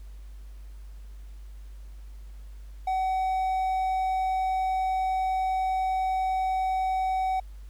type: tone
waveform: triangle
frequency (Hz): 755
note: F#5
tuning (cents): +35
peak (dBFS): -22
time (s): 2.87-7.4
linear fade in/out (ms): 5
effects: added 50 Hz sine -40 dBFS peak until 7.69 s + pink hiss -62 dBFS RMS until 7.69 s